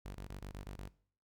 sawtooth tone bursts, 48.57 Hz, G1, 15 cents flat, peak -39 dBFS, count 7, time 0.05-0.882 s, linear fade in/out 10 ms, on 100 ms, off 22 ms, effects noise-tail reverb RT60 0.5 s tail -19 dB re dry

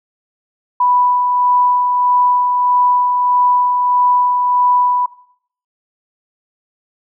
sine tone with tremolo, 987.8 Hz, B5, in tune, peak -9 dBFS, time 0.8-5.06 s, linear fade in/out 5 ms, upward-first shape sine, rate 1.6 Hz, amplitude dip 35%, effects noise-tail reverb RT60 0.6 s tail -17 dB re dry

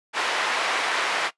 white band-pass noise, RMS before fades -25 dBFS, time 0.13-1.31 s, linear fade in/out 50 ms, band 590 to 2200 Hz, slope 12 dB/octave, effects noise-tail reverb RT60 0.1 s tail -18 dB re dry + resampled to 24000 Hz

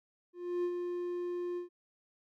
triangle tone with ADSR envelope, 352.9 Hz, F4, 18 cents sharp, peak -27 dBFS, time 0.33-1.69 s, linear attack 310 ms, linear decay 66 ms, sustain -5 dB, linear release 120 ms, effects none

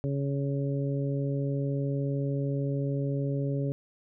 harmonic tone, 139.5 Hz, C#3, 11 cents sharp, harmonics 1 / 2 / 3 / 4, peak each -28 / -34 / -36 / -38 dBFS, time 0.04-3.72 s, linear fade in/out 0 ms, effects none

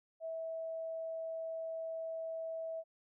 sine tone, 651 Hz, E5, 22 cents flat, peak -38 dBFS, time 0.2-2.84 s, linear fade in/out 50 ms, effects none

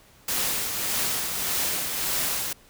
white noise with tremolo, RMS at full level -25 dBFS, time 0.28-2.53 s, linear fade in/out 5 ms, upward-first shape triangle, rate 1.7 Hz, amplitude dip 45%, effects pink hiss -55 dBFS RMS until 2.69 s

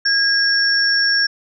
sine tone pair together, 1634 / 5458 Hz, G#6 / F8, -29 / -41 cents, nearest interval octave + major sixth, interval 2088 cents, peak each -16 dBFS, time 0.05-1.27 s, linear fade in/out 10 ms, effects none

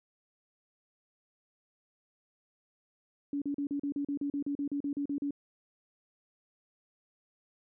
sine tone bursts, 284.6 Hz, C#4, 46 cents sharp, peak -30 dBFS, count 16, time 3.33-5.308 s, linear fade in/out 2 ms, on 88 ms, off 38 ms, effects none

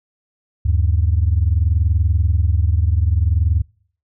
sine tone pair together, 75.4 / 95.97 Hz, D2 / G2, +46 / -36 cents, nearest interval major third, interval 418 cents, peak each -14 / -16 dBFS, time 0.65-3.62 s, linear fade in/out 10 ms, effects noise-tail reverb RT60 0.5 s tail -26 dB re dry + tanh soft clip ceiling -6 dBFS

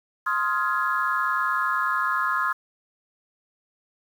sine chord, F minor seventh, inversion second, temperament just, 1047.7 / 1257.2 / 1396.9 / 1676.3 Hz, C6 / Eb6 / F6 / Ab6, +2 / +18 / 0 / +16 cents, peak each -26 / -26 / -27 / -28 dBFS, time 0.26-2.53 s, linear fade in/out 10 ms, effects tanh soft clip ceiling -11 dBFS + 8-bit

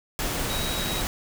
sine tone in noise, 3828 Hz, A#7, 45 cents sharp, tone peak -32 dBFS, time 0.5-1.01 s, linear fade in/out 0 ms, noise pink, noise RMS -28 dBFS, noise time 0.19-1.07 s, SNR -7 dB, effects none

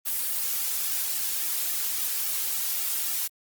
blue noise with flanger, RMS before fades -28 dBFS, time 0.05-3.28 s, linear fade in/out 20 ms, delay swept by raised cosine 1.9 to 3.5 ms, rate 3.6 Hz, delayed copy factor -0.75, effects Opus 32 kbps

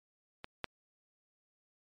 clicks, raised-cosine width 0.3 ms, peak -26 / -18 dBFS, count 2, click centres 0.444 / 0.643 s, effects MP3 64 kbps

